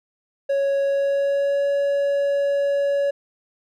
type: tone with pitch glide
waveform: triangle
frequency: 554.4 to 563.4 Hz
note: C#5 to C#5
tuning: 0 to +28 cents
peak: -16 dBFS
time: 0.49-3.11 s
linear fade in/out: 10 ms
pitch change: +28 cents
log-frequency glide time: 0.83-1.68 s
effects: none